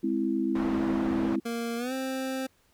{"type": "chord", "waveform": "sine", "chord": "Ab augmented", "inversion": "none", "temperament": "equal", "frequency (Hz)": [207.7, 261.6, 329.6], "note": ["Ab3", "C4", "E4"], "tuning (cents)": [0, 0, 0], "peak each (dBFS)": [-31, -29, -28], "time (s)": [0.03, 1.4], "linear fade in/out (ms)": 10}
{"type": "low-pass noise", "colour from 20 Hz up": "white", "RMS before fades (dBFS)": -36, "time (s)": [0.55, 1.36], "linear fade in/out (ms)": 5, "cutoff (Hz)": 900, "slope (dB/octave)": 12}
{"type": "tone with pitch glide", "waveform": "25% pulse", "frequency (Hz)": [233.1, 263.2], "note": ["A#3", "C4"], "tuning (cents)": [0, 10], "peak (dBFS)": -26, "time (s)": [1.45, 2.47], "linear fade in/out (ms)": 10, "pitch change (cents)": 210, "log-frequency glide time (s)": [1.77, 1.93]}
{"effects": ["pink hiss -66 dBFS RMS until 2.73 s"]}